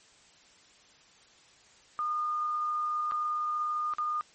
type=tone with dropouts; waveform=sine; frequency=1219 Hz; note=D#6; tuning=36 cents flat; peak=-28 dBFS; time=1.99-4.21 s; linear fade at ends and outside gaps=0 ms; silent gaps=3.112-3.12 / 3.937-3.984 s; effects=white hiss -59 dBFS RMS until 4.34 s + MP3 32 kbps